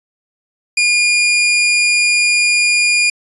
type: tone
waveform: sawtooth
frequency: 2425 Hz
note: D#7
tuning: 45 cents flat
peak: -7 dBFS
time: 0.77-3.1 s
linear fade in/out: 5 ms
effects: resampled to 24000 Hz